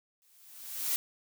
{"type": "noise with exponential growth", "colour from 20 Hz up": "blue", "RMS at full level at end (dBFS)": -28, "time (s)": [0.22, 0.96], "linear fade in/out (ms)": 0, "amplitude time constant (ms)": 160, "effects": []}